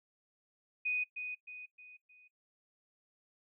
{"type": "tone with echo", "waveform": "sine", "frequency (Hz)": 2489, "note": "D#7", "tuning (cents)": 0, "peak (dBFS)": -31, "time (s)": [0.85, 1.04], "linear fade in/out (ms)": 10, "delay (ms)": 310, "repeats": 4, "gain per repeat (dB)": -7, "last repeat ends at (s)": 2.28, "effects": ["noise-tail reverb RT60 0.1 s tail -18 dB re dry"]}